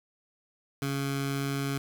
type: tone with notch filter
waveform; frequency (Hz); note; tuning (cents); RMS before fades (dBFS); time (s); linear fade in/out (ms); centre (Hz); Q
15% pulse; 138.59; C#3; 0; -31; 0.82-1.78; 2; 540; 1.3
effects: 8-bit